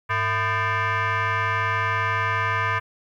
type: tone with frequency modulation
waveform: sine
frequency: 103.2 Hz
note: G#2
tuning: 10 cents flat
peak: -19 dBFS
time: 0.09-2.8 s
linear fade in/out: 20 ms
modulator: 556 Hz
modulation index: 3.5
effects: tanh soft clip ceiling -17 dBFS + 10-bit